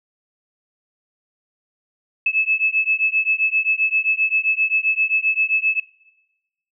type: beating tone pair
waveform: sine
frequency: 2600 / 2607.6 Hz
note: E7 / E7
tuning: -24 / -19 cents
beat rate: 7.6 Hz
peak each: -19 dBFS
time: 2.26-5.8 s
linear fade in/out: 5 ms
effects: noise-tail reverb RT60 1.0 s tail -20 dB re dry